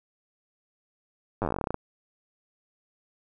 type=slowing click train; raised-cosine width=1 ms; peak=-14 dBFS; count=17; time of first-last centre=1.42-1.744 s; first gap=9 ms; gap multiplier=1.1; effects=none